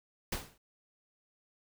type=noise with exponential decay; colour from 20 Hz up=pink; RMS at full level=-32 dBFS; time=0.32-0.58 s; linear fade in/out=5 ms; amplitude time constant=56 ms; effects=none